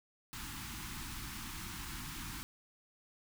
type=band-stop noise; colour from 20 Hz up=pink; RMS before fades=-44 dBFS; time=0.33-2.43 s; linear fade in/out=0 ms; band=330 to 870 Hz; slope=48 dB/octave; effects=none